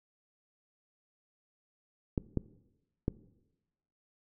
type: clicks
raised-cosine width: 3 ms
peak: -16 dBFS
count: 3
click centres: 2.178 / 2.373 / 3.081 s
effects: noise-tail reverb RT60 1.0 s tail -19 dB re dry